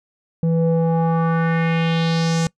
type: tone with low-pass filter sweep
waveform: square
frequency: 164.81 Hz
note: E3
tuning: in tune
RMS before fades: -18 dBFS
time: 0.43-2.47 s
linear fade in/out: 2 ms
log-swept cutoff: 350 to 7300 Hz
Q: 2.5
effects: noise-tail reverb RT60 0.1 s tail -22 dB re dry